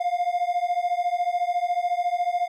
triangle beating tone pair, 700 / 714 Hz, F5 / F5, +4 / +38 cents, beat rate 14 Hz, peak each -23 dBFS, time 0-2.48 s, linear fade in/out 10 ms, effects none

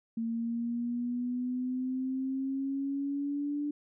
sine exponential sweep, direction up, 227.2 to 293.7 Hz, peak -30 dBFS, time 0.17-3.71 s, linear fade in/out 5 ms, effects none

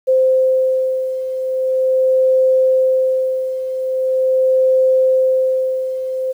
sine beating tone pair, 520 / 520.42 Hz, C5 / C5, -11 / -9 cents, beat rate 0.42 Hz, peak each -13 / -19 dBFS, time 0.07-6.33 s, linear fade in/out 20 ms, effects 8-bit

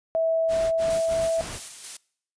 sine tone with pitch glide, 652 to 657.3 Hz, E5 to E5, -19 to -5 cents, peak -20 dBFS, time 0.15-1.41 s, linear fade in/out 0 ms, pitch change +14 cents, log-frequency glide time 0.35-1.14 s
pink noise bursts, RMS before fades -36 dBFS, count 4, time 0.48-1.602 s, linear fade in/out 50 ms, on 240 ms, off 54 ms
blue noise with tremolo, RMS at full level -34 dBFS, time 0.9-1.97 s, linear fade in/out 5 ms, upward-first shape square, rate 3.2 Hz, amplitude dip 35%
effects noise-tail reverb RT60 0.6 s tail -24 dB re dry + resampled to 22050 Hz

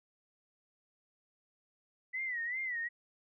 sine tone with vibrato, 1973 Hz, B6, 2 cents flat, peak -34 dBFS, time 2.13-2.89 s, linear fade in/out 20 ms, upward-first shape sine, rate 2.6 Hz, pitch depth 120 cents each way, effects none

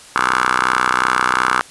10% pulse ring-modulated tone, 62.8 Hz, B1, 30 cents sharp, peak -3 dBFS, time 0.16-1.61 s, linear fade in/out 0 ms, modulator 1270 Hz, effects white hiss -41 dBFS RMS until 1.7 s + resampled to 24000 Hz

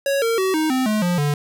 square tone with pitch steps, 554.4 / 458.2 / 378.7 / 312.9 / 258.6 / 213.8 / 176.65 / 146 Hz, C#5 / A#4 / F#4 / D#4 / C4 / A3 / F3 / D3, 0 / -30 / +40 / +10 / -20 / -49 / +20 / -10 cents, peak -18 dBFS, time 0.06-1.34 s, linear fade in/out 2 ms, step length 160 ms, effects none

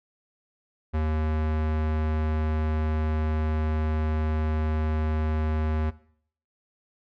square tone, 77.78 Hz, D#2, in tune, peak -24 dBFS, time 0.93-5.91 s, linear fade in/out 20 ms, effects noise-tail reverb RT60 0.6 s tail -18 dB re dry + low-pass 2000 Hz 12 dB/octave

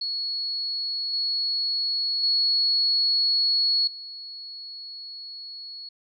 sine tone with level steps, 4360 Hz, C#8, 29 cents flat, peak -26 / -23 / -19 / -36 dBFS, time 0.01-5.89 s, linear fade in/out 5 ms, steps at 1.13 / 2.23 / 3.87 s, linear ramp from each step 5 ms, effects none

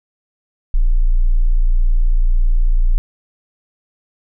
sine tone, 29.11 Hz, A#0, 2 cents flat, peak -9 dBFS, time 0.74-2.98 s, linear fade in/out 0 ms, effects none

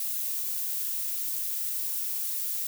violet noise, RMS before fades -31 dBFS, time 0-2.67 s, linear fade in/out 2 ms, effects none

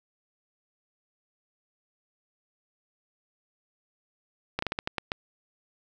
slowing click train, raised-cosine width 0.3 ms, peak -12 dBFS, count 8, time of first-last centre 4.59-5.119 s, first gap 34 ms, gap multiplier 1.26, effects none

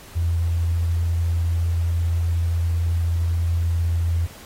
sine tone, 84.4 Hz, E2, 41 cents sharp, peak -18 dBFS, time 0.15-4.27 s, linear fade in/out 20 ms, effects pink hiss -44 dBFS RMS until 4.45 s + AAC 48 kbps

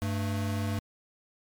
square tone pair together, 98.7 / 221.3 Hz, G2 / A3, +12 / +10 cents, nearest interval octave + major second, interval 1398 cents, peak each -30 / -35 dBFS, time 0.02-0.79 s, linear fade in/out 0 ms, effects MP3 96 kbps

